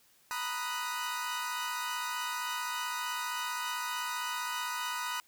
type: chord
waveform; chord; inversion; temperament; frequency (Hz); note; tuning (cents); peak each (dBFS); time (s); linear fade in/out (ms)
sawtooth; B major seventh; third; equal; 932.3 / 987.8 / 1244.5 / 1480; A#5 / B5 / D#6 / F#6; 0 / 0 / 0 / 0; -39 / -34 / -35 / -36; 0.31-5.2; 0
effects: white hiss -65 dBFS RMS until 5.27 s